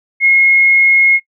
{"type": "tone", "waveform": "sine", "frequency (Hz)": 2159, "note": "C#7", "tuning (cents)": -46, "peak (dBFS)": -6, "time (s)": [0.2, 1.2], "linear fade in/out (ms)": 50, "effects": ["noise-tail reverb RT60 0.1 s tail -21 dB re dry"]}